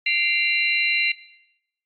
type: tone cluster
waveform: sine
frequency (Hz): 2090 / 2359 / 2764 / 4028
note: C7 / D7 / F7 / B7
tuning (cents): -2 / +7 / -19 / +33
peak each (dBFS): -23 / -26 / -22 / -28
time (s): 0.06-1.12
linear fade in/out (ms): 5
effects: noise-tail reverb RT60 0.8 s tail -18 dB re dry + AAC 64 kbps